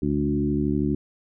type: harmonic tone with a mistuned harmonic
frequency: 72.5 Hz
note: D2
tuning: 22 cents flat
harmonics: 1 / 2 / 3 / 4 / 5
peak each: -30 / -28 / -26 / -25 / -29 dBFS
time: 0.02-0.95 s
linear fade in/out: 5 ms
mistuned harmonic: 2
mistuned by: +16 cents
effects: none